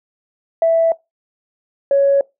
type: tone pair in turn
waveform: sine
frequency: 659.3 / 556.6 Hz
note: E5 / C#5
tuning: 0 / +7 cents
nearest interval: minor third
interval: 293 cents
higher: first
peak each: -9 dBFS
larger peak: neither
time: 0.62-0.92 / 1.91-2.21 s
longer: neither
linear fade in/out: 2 ms
effects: noise-tail reverb RT60 0.2 s tail -22 dB re dry + tanh soft clip ceiling -5 dBFS